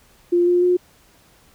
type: tone with pitch steps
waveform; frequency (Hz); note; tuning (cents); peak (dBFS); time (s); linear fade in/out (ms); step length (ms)
sine; 349.2 / 353.9 / 358.6; F4 / F4 / F4; 0 / +23 / +46; -13; 0.32-0.77; 10; 150
effects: pink hiss -54 dBFS RMS until 1.54 s